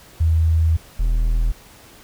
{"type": "tone pair in turn", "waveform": ["sine", "triangle"], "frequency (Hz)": [81, 40.5], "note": ["E2", "E1"], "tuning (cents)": [-30, -30], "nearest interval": "octave", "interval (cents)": 1200, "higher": "first", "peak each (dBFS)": -13, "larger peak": "neither", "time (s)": [[0.2, 0.77], [0.99, 1.52]], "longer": "first", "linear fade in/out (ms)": 10, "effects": ["pink hiss -46 dBFS RMS until 2.03 s"]}